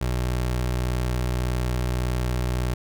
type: tone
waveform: 25% pulse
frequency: 61.74 Hz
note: B1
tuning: in tune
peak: -19 dBFS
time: 0.01-2.74 s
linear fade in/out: 5 ms
effects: none